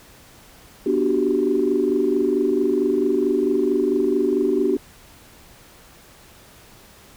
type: chord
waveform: sine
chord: G major seventh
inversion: first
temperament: just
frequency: 245 / 294 / 367.5 / 392 Hz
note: B3 / D4 / F#4 / G4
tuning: -14 / +2 / -12 / 0 cents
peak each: -25 / -22 / -21 / -21 dBFS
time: 0.86-4.77 s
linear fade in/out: 5 ms
effects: tanh soft clip ceiling -7 dBFS + pink hiss -48 dBFS RMS until 7.16 s